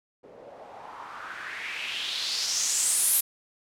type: noise with low-pass filter sweep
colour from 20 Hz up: blue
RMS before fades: -30 dBFS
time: 0.23-3.21 s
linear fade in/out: 10 ms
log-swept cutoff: 440 to 12000 Hz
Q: 3.6
effects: none